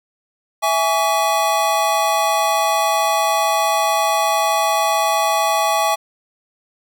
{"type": "chord", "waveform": "square", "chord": "C# minor", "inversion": "first", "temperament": "equal with one note detuned", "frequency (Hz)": [659.3, 830.6, 1137.3], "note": ["E5", "G#5", "C#6"], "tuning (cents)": [0, 0, 44], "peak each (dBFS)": [-21, -19, -21], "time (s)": [0.62, 5.96], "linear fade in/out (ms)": 20, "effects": []}